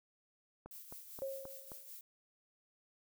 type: click train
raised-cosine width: 1 ms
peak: -35 dBFS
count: 5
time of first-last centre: 0.66-1.718 s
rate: 3.78 Hz
type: noise with tremolo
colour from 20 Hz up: violet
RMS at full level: -50 dBFS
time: 0.71-2.01 s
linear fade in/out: 2 ms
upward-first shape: sine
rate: 5.1 Hz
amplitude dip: 50%
type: tone with exponential decay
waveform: sine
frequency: 541 Hz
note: C#5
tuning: 42 cents flat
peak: -35 dBFS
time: 1.22-1.91 s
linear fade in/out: 0 ms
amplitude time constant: 150 ms
effects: none